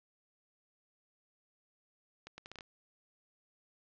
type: accelerating click train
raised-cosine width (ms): 0.2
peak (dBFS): -29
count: 7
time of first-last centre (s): 2.27-2.608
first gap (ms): 110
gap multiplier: 0.72
effects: low-pass 5000 Hz 12 dB/octave